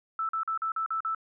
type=tone bursts; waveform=sine; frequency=1318.5 Hz; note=E6; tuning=in tune; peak=-27 dBFS; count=7; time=0.19-1.148 s; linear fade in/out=2 ms; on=100 ms; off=43 ms; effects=none